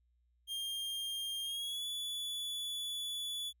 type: tone with pitch glide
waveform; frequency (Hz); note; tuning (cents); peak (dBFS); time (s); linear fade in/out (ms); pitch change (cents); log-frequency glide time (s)
45% pulse; 3206 to 3436; G7 to A7; +38 to -42; -37; 0.47-3.53; 50; +120; 1.43-1.86
effects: added 60 Hz sine -70 dBFS peak until 3.6 s

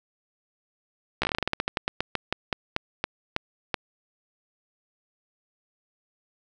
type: slowing click train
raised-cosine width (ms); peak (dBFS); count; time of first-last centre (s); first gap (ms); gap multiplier
0.3; -8; 23; 1.22-3.742; 14; 1.17
effects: none

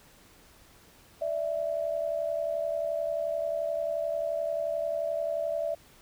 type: tone pair together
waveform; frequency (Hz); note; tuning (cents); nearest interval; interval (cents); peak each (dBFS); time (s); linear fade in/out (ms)
sine; 587.9 / 659.3; D5 / E5; +2 / 0; major second; 198; -31 / -30; 1.21-5.75; 10
effects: pink hiss -57 dBFS RMS until 6.01 s

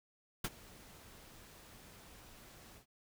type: noise with ADSR envelope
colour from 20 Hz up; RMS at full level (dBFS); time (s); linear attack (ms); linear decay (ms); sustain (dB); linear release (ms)
pink; -35; 0.44-2.86; 6; 40; -22; 100
effects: none

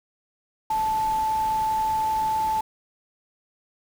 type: tone in noise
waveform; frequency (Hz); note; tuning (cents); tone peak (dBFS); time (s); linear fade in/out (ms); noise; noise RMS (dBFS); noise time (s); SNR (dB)
sine; 875; A5; -10; -21; 0.7-2.61; 5; pink; -39; 0.7-2.61; +15
effects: none

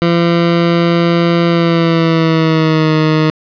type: tone with pitch glide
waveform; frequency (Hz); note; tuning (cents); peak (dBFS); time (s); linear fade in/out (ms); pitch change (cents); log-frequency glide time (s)
20% pulse; 170.2 to 156.07; F3 to D#3; -44 to +6; -4; 0.02-3.3; 0; -150; 1.47-2.93
effects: resampled to 11025 Hz + 7-bit

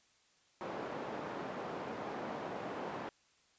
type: band-pass noise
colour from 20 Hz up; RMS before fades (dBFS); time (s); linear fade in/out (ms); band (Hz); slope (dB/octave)
white; -42; 0.61-3.09; 0; 190 to 810; 12
effects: white hiss -70 dBFS RMS until 3.58 s + resampled to 16000 Hz

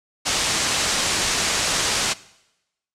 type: low-pass noise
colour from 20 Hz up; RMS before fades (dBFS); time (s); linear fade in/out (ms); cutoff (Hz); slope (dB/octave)
white; -22; 0.25-2.14; 20; 7900; 24
effects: noise-tail reverb RT60 0.9 s tail -20 dB re dry + low-pass 12000 Hz 12 dB/octave

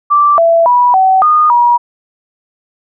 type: tone with pitch steps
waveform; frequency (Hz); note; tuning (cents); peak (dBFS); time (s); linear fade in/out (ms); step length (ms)
sine; 1170 / 668 / 978 / 759 / 1226 / 959; D6 / E5 / B5 / F#5 / D#6 / A#5; -7 / +23 / -17 / +44 / -26 / +49; -5; 0.1-1.78; 20; 280
effects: none

